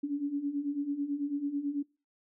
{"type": "beating tone pair", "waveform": "sine", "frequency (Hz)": [279.5, 288.6], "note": ["C#4", "D4"], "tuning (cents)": [14, -30], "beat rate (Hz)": 9.1, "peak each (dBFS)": [-36, -31], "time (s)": [0.03, 1.83], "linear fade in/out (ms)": 10, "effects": ["noise-tail reverb RT60 0.3 s tail -22 dB re dry"]}